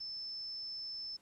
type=tone; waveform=sine; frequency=5274 Hz; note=E8; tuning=in tune; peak=-40 dBFS; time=0-1.17 s; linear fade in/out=10 ms; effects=pink hiss -69 dBFS RMS until 1.21 s + low-pass 11000 Hz 12 dB/octave